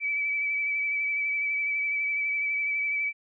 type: tone with vibrato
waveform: sine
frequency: 2300 Hz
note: D7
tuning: 37 cents flat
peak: -25 dBFS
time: 0-3.13 s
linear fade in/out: 50 ms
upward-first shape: sine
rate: 12 Hz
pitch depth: 22 cents each way
effects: none